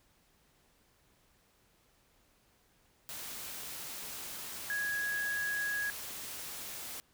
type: tone in noise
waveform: sine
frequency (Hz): 1661.2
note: G#6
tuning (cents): 0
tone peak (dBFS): -32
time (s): 4.7-5.9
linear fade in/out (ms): 0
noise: white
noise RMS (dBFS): -43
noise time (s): 3.09-7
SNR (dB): +8
effects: pink hiss -69 dBFS RMS until 7.13 s